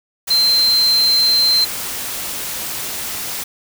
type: tone in noise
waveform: sine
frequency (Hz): 4120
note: C8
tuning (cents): -28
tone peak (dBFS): -11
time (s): 0.3-1.65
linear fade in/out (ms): 10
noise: white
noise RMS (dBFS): -25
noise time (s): 0.27-3.44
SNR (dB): +11
effects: none